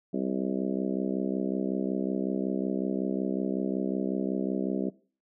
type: harmonic tone with a mistuned harmonic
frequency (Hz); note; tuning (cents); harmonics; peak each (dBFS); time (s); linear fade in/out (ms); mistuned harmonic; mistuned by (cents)
65.41; C2; 0; 3 / 4 / 5 / 6 / 7 / 8 / 9 / 10; -32 / -32 / -34 / -35 / -41 / -42 / -42 / -43; 0.13-4.9; 10; 10; -25
effects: noise-tail reverb RT60 0.4 s tail -21 dB re dry